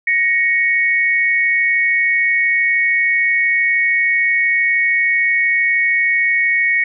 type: tone pair together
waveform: sine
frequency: 1884 / 2217 Hz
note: A#6 / C#7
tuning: +18 / 0 cents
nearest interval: minor third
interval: 282 cents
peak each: -15 dBFS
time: 0.07-6.84 s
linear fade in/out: 5 ms
effects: none